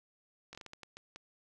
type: slowing click train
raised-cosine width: 0.2 ms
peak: -30 dBFS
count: 9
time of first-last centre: 0.53-1.16 s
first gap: 19 ms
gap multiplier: 1.39
effects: none